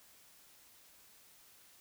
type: silence
effects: white hiss -62 dBFS RMS until 1.8 s